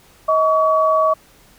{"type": "tone pair together", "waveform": "sine", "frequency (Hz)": [633.1, 1132], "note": ["D#5", "C#6"], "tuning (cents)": [30, 36], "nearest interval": "minor seventh", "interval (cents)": 1006, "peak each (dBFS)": -15, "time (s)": [0.28, 1.14], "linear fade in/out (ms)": 10, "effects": ["pink hiss -50 dBFS RMS until 1.58 s"]}